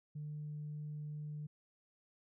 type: tone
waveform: sine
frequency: 149.8 Hz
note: D3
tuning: 35 cents sharp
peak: -40 dBFS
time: 0.15-1.47 s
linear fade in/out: 10 ms
effects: tanh soft clip ceiling -37 dBFS